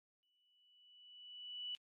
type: tone with exponential growth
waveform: sine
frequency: 2960 Hz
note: F#7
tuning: in tune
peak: -40 dBFS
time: 0.23-1.75 s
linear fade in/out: 0 ms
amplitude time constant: 330 ms
effects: AAC 32 kbps